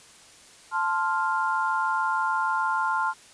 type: chord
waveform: sine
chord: F major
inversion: first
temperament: equal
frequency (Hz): 880 / 1046.5 / 1396.9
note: A5 / C6 / F6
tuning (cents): 0 / 0 / 0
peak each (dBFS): -27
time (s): 0.71-3.14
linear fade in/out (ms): 50
effects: white hiss -51 dBFS RMS until 3.33 s + resampled to 22050 Hz